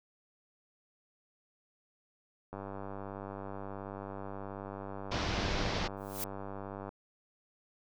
click train, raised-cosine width 1 ms, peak -28 dBFS, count 431, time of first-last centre 2.53-6.891 s, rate 98.6 Hz
pink low-pass noise, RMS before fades -34 dBFS, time 5.11-5.88 s, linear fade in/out 10 ms, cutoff 5700 Hz, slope 48 dB/octave
blue noise with exponential growth, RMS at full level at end -34 dBFS, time 5.97-6.24 s, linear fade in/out 2 ms, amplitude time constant 57 ms
effects none

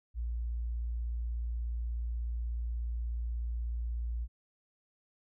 sine tone, 58.27 Hz, A#1, in tune, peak -32 dBFS, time 0.14-4.28 s, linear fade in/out 50 ms, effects none

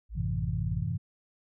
sine tone, 55 Hz, A1, in tune, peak -35 dBFS, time 0.09-0.86 s, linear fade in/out 50 ms
sine chord, F# half-diminished seventh, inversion none, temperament equal, 92.5 / 110 / 130.81 / 164.81 Hz, F#2 / A2 / C3 / E3, 0 / 0 / 0 / 0 cents, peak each -34 dBFS, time 0.15-0.98 s, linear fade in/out 20 ms
effects none

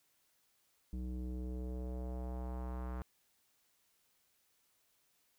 square tone with low-pass filter sweep, 62.3 Hz, B1, 16 cents sharp, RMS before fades -41 dBFS, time 0.93-3.02 s, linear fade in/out 0 ms, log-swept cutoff 260 to 1300 Hz, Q 1.8, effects white hiss -75 dBFS RMS until 5.38 s

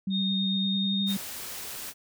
sine tone with pitch glide, 192.6 to 196.87 Hz, G3 to G3, -30 to +8 cents, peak -26 dBFS, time 0.07-1.17 s, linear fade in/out 5 ms, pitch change +38 cents, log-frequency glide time 0.51-1.05 s
sine tone, 3692 Hz, A#7, 17 cents flat, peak -28 dBFS, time 0.1-1.16 s, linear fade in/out 50 ms
white noise, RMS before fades -38 dBFS, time 1.06-1.94 s, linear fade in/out 50 ms
effects none

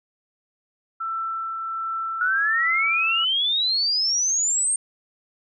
sine tone with tremolo, 1334 Hz, E6, 20 cents sharp, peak -24 dBFS, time 1-3.25 s, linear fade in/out 10 ms, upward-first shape triangle, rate 1.3 Hz, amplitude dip 30%
sine exponential sweep, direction up, 1431 to 8730 Hz, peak -19 dBFS, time 2.21-4.76 s, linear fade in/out 2 ms
effects none

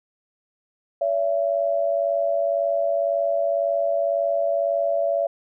sine tone pair together, 569 / 670.9 Hz, C#5 / E5, +45 / +30 cents, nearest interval minor third, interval 285 cents, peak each -22 dBFS, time 1.01-5.27 s, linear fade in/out 5 ms, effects none

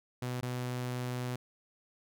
sawtooth tone with dropouts, 124.6 Hz, B2, 16 cents sharp, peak -30 dBFS, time 0.22-1.36 s, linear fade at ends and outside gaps 5 ms, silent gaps 0.41-0.426 s, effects none

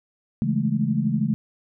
sine chord, A major seventh, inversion first, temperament equal, 138.59 / 164.81 / 207.7 / 220 Hz, C#3 / E3 / G#3 / A3, 0 / 0 / 0 / 0 cents, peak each -26 / -27 / -25 / -24 dBFS, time 0.42-1.34 s, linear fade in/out 0 ms, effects none

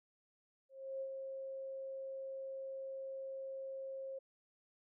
sine tone with ADSR envelope, 536 Hz, C5, 42 cents sharp, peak -38 dBFS, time 0.69-4.19 s, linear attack 320 ms, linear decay 69 ms, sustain -4 dB, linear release 9 ms, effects none

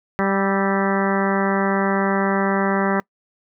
harmonic tone with a mistuned harmonic, 196 Hz, G3, in tune, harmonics 1 / 2 / 3 / 4 / 5 / 6 / 7 / 8 / 9 / 10, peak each -21 / -24 / -26 / -27 / -28 / -29 / -29 / -30 / -31 / -31 dBFS, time 0.19-3 s, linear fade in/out 0 ms, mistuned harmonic 7, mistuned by -53 cents, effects noise-tail reverb RT60 0.1 s tail -25 dB re dry

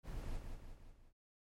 brown noise with echo, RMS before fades -43 dBFS, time 0.03-0.41 s, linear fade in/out 50 ms, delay 180 ms, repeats 4, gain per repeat -5 dB, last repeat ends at 1.13 s, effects MP3 64 kbps

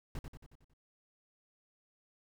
brown noise with echo, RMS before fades -39 dBFS, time 0.15-0.19 s, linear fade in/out 2 ms, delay 91 ms, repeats 6, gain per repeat -5 dB, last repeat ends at 0.736 s, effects none

